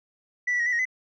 sine tone with pitch steps, 1969 / 1956 / 1886 / 1981 / 1879 / 2020 Hz, B6 / B6 / A#6 / B6 / A#6 / B6, -6 / -17 / +20 / +5 / +13 / +39 cents, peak -20 dBFS, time 0.47-0.854 s, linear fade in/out 10 ms, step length 64 ms, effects tanh soft clip ceiling -20 dBFS

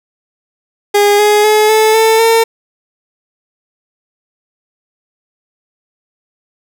30% pulse tone with pitch steps, 409.5 / 418.1 / 426.9 / 435.9 / 445 / 454.4 Hz, G#4 / G#4 / G#4 / A4 / A4 / A#4, -24 / +12 / +48 / -16 / +20 / -44 cents, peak -4 dBFS, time 0.94-2.44 s, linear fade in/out 10 ms, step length 250 ms, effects none

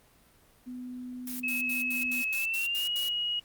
sine tone, 249.8 Hz, B3, 20 cents sharp, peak -37 dBFS, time 0.66-2.23 s, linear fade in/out 20 ms
blue noise bursts, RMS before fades -38 dBFS, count 9, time 1.27-3.088 s, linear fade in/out 2 ms, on 130 ms, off 81 ms
sine tone with pitch glide, 2579 to 2895 Hz, E7 to F#7, -39 to -38 cents, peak -28 dBFS, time 1.43-3.4 s, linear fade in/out 10 ms, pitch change +201 cents, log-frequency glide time 2.33-2.89 s
effects pink hiss -61 dBFS RMS until 3.44 s + Opus 32 kbps

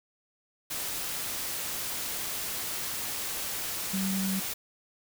sine tone in noise, 191.8 Hz, G3, 37 cents flat, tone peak -28 dBFS, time 3.93-4.4 s, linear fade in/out 10 ms, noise white, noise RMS -34 dBFS, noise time 0.7-4.54 s, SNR +3 dB, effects none

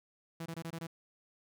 sawtooth tone bursts, 165.2 Hz, E3, 4 cents sharp, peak -35 dBFS, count 6, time 0.4-0.869 s, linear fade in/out 5 ms, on 59 ms, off 23 ms, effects none

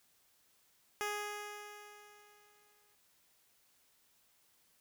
10% pulse tone with exponential decay, 415.3 Hz, G#4, in tune, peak -26 dBFS, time 1.01-2.95 s, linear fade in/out 0 ms, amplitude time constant 420 ms, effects white hiss -71 dBFS RMS until 4.8 s

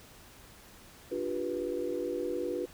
sine chord, G dominant seventh, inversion second, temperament just, 294 / 352.8 / 392 / 490 Hz, D4 / F4 / G4 / B4, +2 / +18 / 0 / -14 cents, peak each -39 / -35 / -39 / -35 dBFS, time 1.11-2.66 s, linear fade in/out 10 ms, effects pink hiss -54 dBFS RMS until 2.73 s

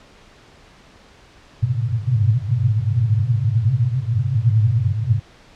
white band-pass noise, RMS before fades -18 dBFS, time 1.62-5.2 s, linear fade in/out 10 ms, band 100 to 130 Hz, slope 96 dB/octave, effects pink hiss -48 dBFS RMS until 5.55 s + low-pass 5000 Hz 12 dB/octave

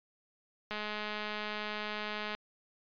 click train, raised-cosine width 0.3 ms, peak -22 dBFS, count 347, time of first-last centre 0.71-2.35 s, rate 211 Hz, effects resampled to 11025 Hz

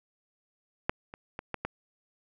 clicks, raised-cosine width 0.5 ms, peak -10 / -27 / -21 / -17 / -16 dBFS, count 5, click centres 0.895 / 1.139 / 1.391 / 1.543 / 1.65 s, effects none

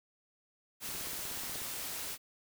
white noise, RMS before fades -40 dBFS, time 0.8-2.18 s, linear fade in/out 50 ms
click train, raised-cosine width 2 ms, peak -37 dBFS, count 13, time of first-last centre 0.89-1.617 s, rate 16.5 Hz
effects none

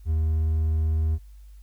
triangle tone with hard clipping, 79 Hz, D#2, 27 cents sharp, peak -21 dBFS, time 0.05-1.19 s, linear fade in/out 50 ms, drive 5 dB, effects added 50 Hz sine -43 dBFS peak until 1.62 s + white hiss -66 dBFS RMS until 1.62 s

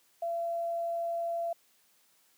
sine tone with quantisation, 678 Hz, E5, 49 cents sharp, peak -30 dBFS, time 0.22-1.53 s, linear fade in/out 5 ms, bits 10, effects white hiss -67 dBFS RMS until 2.37 s + high-pass 150 Hz 12 dB/octave

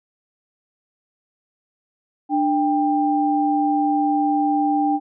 sine tone pair together, 296.7 / 792 Hz, D4 / G5, +18 / +18 cents, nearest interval octave + perfect fourth, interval 1700 cents, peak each -19 dBFS, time 2.29-5 s, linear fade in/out 50 ms, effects none

